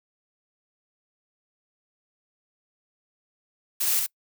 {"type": "noise with echo", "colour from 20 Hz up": "blue", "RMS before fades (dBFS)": -25, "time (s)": [3.8, 4], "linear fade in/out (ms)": 10, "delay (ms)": 66, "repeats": 1, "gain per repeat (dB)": -2, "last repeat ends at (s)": 4.066, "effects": ["noise-tail reverb RT60 0.1 s tail -25 dB re dry"]}